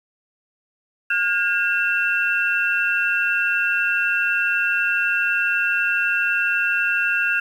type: tone cluster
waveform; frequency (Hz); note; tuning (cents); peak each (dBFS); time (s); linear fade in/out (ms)
sine; 1429 / 1617 / 2696; F6 / G#6 / E7; +39 / -47 / +38; -22; 1.1-7.4; 5
effects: 8-bit